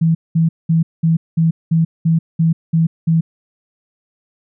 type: tone bursts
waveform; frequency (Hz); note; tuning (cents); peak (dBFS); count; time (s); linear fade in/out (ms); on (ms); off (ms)
sine; 163.5; E3; -14; -10; 10; 0.01-3.21; 10; 140; 200
effects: none